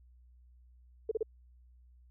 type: tone bursts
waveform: sine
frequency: 440.1 Hz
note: A4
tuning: in tune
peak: -28 dBFS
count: 3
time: 1.09-1.23 s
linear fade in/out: 5 ms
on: 24 ms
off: 34 ms
effects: added 61 Hz sine -57 dBFS peak until 2.1 s